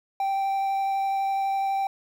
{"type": "tone with vibrato", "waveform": "triangle", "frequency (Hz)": 782, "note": "G5", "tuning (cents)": -4, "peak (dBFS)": -21, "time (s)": [0.2, 1.87], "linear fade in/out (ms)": 2, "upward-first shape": "triangle", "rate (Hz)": 12, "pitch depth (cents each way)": 8, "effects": ["9-bit"]}